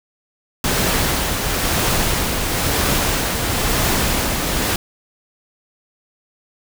pink noise with tremolo, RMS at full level -17 dBFS, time 0.64-4.76 s, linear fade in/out 2 ms, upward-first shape triangle, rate 1 Hz, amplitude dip 40%, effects none

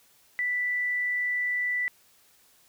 sine tone, 1975.5 Hz, B6, in tune, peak -25 dBFS, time 0.39-1.88 s, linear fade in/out 0 ms, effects white hiss -61 dBFS RMS until 2.68 s

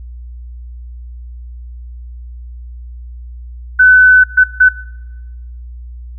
sine tone bursts at uneven times, 1507 Hz, F#6, 31 cents sharp, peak -3 dBFS, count 3, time 3.79-4.24 / 4.37-4.44 / 4.6-4.69 s, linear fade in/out 10 ms, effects noise-tail reverb RT60 1.0 s tail -20 dB re dry + added 60 Hz sine -27 dBFS peak until 6.18 s

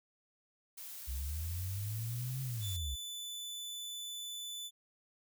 blue noise, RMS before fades -47 dBFS, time 0.77-2.77 s, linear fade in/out 10 ms
sine linear two-way sweep, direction up then down, 61.1 to 134.2 to 61.1 Hz, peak -36 dBFS, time 1.07-2.96 s, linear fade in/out 20 ms, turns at 2.42 s
sawtooth tone, 3494 Hz, A7, 13 cents flat, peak -38 dBFS, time 2.6-4.71 s, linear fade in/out 50 ms
effects none

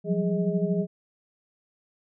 sine tone cluster, 173 / 186.4 / 198 / 413.5 / 630 Hz, F3 / F#3 / G3 / G#4 / D#5, -16 / +13 / +18 / -8 / +21 cents, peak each -27 / -27 / -34 / -29 / -34 dBFS, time 0.04-0.87 s, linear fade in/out 50 ms, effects none

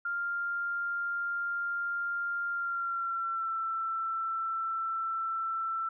sine tone with pitch glide, 1396.9 to 1336.1 Hz, F6 to E6, 0 to +23 cents, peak -30 dBFS, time 0.05-5.89 s, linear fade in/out 5 ms, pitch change -77 cents, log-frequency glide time 2.5-3.54 s, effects none

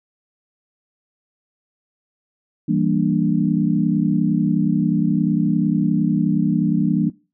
sine chord, E half-diminished seventh, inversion none, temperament equal, 164.81 / 196 / 233.1 / 293.7 Hz, E3 / G3 / Bb3 / D4, 0 / 0 / 0 / 0 cents, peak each -21 dBFS, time 2.68-7.1 s, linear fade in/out 10 ms, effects noise-tail reverb RT60 0.3 s tail -20 dB re dry

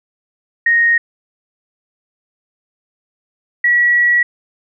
sine tone pair in turn, 1864.7 / 1929.3 Hz, A#6 / B6, 0 / -41 cents, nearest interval minor second, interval 59 cents, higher second, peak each -9 / -9 dBFS, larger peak neither, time 0.66-0.98 / 3.64-4.23 s, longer second, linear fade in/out 5 ms, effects none

